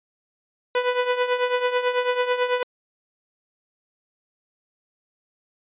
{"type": "tone with tremolo", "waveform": "sawtooth", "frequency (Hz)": 495.7, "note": "B4", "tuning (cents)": 6, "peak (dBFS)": -13, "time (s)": [0.75, 2.63], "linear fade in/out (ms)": 2, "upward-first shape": "triangle", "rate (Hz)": 9.1, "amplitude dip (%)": 75, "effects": ["resampled to 8000 Hz"]}